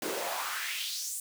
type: noise with high-pass filter sweep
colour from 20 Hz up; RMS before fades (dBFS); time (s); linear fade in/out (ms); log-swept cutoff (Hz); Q
pink; -35; 0.02-1.2; 2; 310 to 9000; 2.9
effects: none